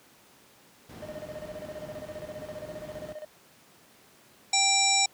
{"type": "noise", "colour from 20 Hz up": "brown", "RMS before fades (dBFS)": -37, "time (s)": [0.89, 3.13], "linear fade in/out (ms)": 5}
{"type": "tone with tremolo", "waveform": "triangle", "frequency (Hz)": 611, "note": "D#5", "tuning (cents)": -32, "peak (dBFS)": -34, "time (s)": [1.02, 3.25], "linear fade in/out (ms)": 5, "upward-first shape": "square", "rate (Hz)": 15, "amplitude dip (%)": 75}
{"type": "harmonic tone", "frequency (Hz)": 784, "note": "G5", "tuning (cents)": 0, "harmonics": [1, 3, 5, 7, 9, 10], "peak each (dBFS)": [-28, -28, -28, -28, -28, -28], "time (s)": [4.53, 5.06], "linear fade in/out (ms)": 5}
{"effects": ["pink hiss -57 dBFS RMS until 5.13 s", "high-pass 150 Hz 12 dB/octave"]}